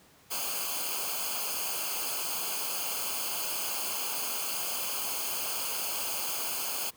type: noise with comb filter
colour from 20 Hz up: white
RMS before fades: -33 dBFS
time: 0.3-6.91 s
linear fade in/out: 20 ms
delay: 0.53 ms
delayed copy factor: -0.85
effects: pink hiss -59 dBFS RMS until 6.96 s + high-pass 80 Hz 12 dB/octave